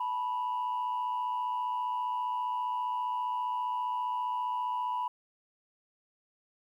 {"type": "tone pair together", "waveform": "sine", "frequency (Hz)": [870, 985], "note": ["A5", "B5"], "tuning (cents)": [-20, -5], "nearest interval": "major second", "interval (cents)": 215, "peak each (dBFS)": [-36, -29], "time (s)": [0, 5.08], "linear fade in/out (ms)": 5, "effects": ["tanh soft clip ceiling -26 dBFS", "11-bit"]}